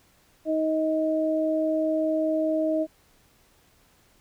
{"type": "tone pair together", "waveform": "sine", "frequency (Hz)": [314.8, 630], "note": ["D#4", "D#5"], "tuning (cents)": [20, 21], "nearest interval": "octave", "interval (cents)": 1201, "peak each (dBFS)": [-25, -24], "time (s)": [0.45, 2.87], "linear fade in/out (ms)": 50, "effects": ["pink hiss -61 dBFS RMS until 4.2 s"]}